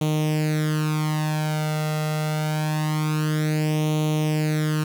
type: tone with flanger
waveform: sawtooth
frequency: 153.8 Hz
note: D#3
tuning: 20 cents flat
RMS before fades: -23 dBFS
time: 0.01-4.84 s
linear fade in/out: 5 ms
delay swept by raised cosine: 0.3 to 1.5 ms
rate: 0.25 Hz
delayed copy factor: +0.75
effects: 9-bit